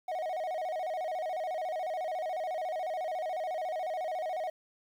triangle tone with vibrato, 681 Hz, F5, 44 cents flat, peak -30 dBFS, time 0.08-4.5 s, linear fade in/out 5 ms, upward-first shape square, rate 14 Hz, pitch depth 140 cents each way, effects 10-bit

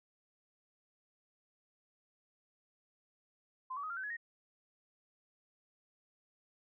sine tone with pitch steps, 1033 / 1139.6 / 1257.2 / 1386.9 / 1530 / 1687.8 / 1862 Hz, C6 / C#6 / D#6 / F6 / G6 / G#6 / A#6, -22 / +48 / +18 / -12 / -42 / +27 / -2 cents, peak -38 dBFS, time 3.7-4.169 s, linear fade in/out 10 ms, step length 67 ms, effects none

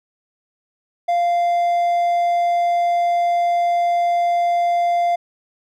triangle tone, 695 Hz, F5, 9 cents flat, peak -13 dBFS, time 1.08-5.16 s, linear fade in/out 10 ms, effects none

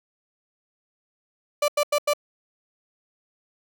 35% pulse tone bursts, 587.3 Hz, D5, in tune, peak -17 dBFS, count 4, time 1.62-2.135 s, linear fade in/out 5 ms, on 62 ms, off 89 ms, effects none

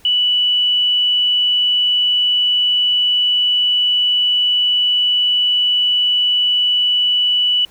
sine tone, 2960 Hz, F#7, in tune, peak -12 dBFS, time 0.05-7.65 s, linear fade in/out 2 ms, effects pink hiss -49 dBFS RMS until 7.7 s

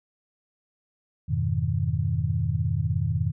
sine chord, F half-diminished seventh, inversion none, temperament equal, 87.31 / 103.83 / 123.47 / 155.56 Hz, F2 / Ab2 / Cb3 / Eb3, 0 / 0 / 0 / 0 cents, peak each -28 dBFS, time 1.28-3.32 s, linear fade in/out 20 ms, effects none

